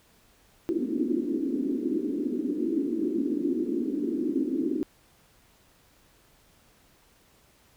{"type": "band-pass noise", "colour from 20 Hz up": "pink", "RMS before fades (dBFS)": -28, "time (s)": [0.69, 4.83], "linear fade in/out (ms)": 0, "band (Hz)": [250, 350], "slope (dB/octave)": 48, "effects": ["pink hiss -61 dBFS RMS until 7.76 s"]}